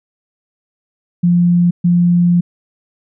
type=tone bursts at uneven times; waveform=sine; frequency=174.61 Hz; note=F3; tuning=in tune; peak=-8 dBFS; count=2; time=1.23-1.71 / 1.84-2.41 s; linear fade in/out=10 ms; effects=none